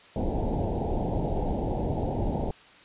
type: low-pass noise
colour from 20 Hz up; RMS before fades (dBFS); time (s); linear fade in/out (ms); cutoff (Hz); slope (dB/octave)
pink; -28; 0.16-2.51; 2; 890; 96
effects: white hiss -52 dBFS RMS until 2.84 s + resampled to 8000 Hz